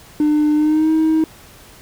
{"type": "tone with pitch glide", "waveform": "triangle", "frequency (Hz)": [300.5, 316.9], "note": ["D4", "D#4"], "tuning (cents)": [40, 32], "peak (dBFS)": -9, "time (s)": [0.2, 1.24], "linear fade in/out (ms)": 2, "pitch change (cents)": 92, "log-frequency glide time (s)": [0.55, 0.91], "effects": ["tanh soft clip ceiling -7 dBFS", "pink hiss -43 dBFS RMS until 1.81 s"]}